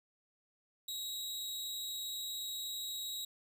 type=tone with amplitude modulation; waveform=sawtooth; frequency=3832 Hz; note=A#7; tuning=47 cents sharp; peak=-33 dBFS; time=0.88-3.25 s; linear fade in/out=5 ms; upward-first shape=sine; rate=217 Hz; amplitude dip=60%; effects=none